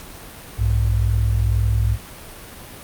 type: tone pair together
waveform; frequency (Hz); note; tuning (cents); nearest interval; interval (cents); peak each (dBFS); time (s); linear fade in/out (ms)
sine; 61.74 / 103.83; B1 / G#2; 0 / 0; major sixth; 900; -18; 0.57-1.98; 50
effects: pink hiss -38 dBFS RMS until 2.83 s + Opus 48 kbps